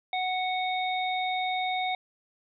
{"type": "harmonic tone", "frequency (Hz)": 740, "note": "F#5", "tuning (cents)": 0, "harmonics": [1, 3, 5], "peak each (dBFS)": [-28, -33, -35], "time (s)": [0.13, 1.95], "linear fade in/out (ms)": 2, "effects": []}